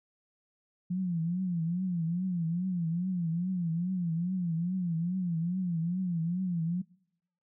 sine tone with vibrato, 174.61 Hz, F3, in tune, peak -28 dBFS, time 0.9-6.82 s, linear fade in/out 10 ms, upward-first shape triangle, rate 2.4 Hz, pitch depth 150 cents each way, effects noise-tail reverb RT60 0.8 s tail -26 dB re dry

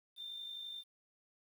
sine tone with amplitude modulation, 3591 Hz, A7, 35 cents sharp, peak -40 dBFS, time 0.16-0.84 s, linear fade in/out 50 ms, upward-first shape sine, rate 51.7 Hz, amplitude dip 50%, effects tanh soft clip ceiling -37 dBFS + 11-bit

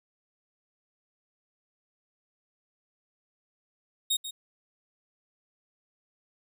sawtooth tone with echo, 3733 Hz, A#7, 2 cents sharp, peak -21 dBFS, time 4.1-4.17 s, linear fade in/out 10 ms, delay 140 ms, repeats 1, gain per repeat -11 dB, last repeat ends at 4.31 s, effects none

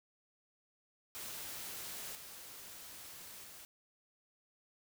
white noise with level steps, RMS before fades -45 / -51 / -53 dBFS, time 1.15-3.65 s, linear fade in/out 0 ms, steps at 2.15 / 3.44 s, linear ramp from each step 2 ms, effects none

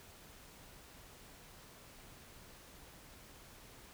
silence, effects pink hiss -57 dBFS RMS until 3.93 s

